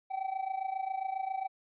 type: tone with amplitude modulation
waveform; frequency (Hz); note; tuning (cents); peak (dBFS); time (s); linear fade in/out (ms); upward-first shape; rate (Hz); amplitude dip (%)
triangle; 767; G5; -38; -27; 0.1-1.48; 20; sine; 27.4; 80
effects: resampled to 8000 Hz